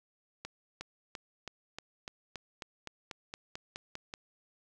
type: accelerating click train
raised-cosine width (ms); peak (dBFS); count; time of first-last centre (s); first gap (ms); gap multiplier
0.2; -23; 15; 0.45-4.139; 360; 0.95
effects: none